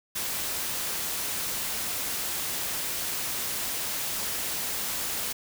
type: noise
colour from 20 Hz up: white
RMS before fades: -31 dBFS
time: 0.15-5.33 s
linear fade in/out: 10 ms
effects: none